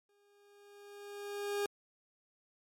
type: tone with exponential growth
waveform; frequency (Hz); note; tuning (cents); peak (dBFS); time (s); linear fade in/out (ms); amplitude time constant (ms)
40% pulse; 407.2; G#4; -34; -30; 0.09-1.66; 2; 340
effects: MP3 64 kbps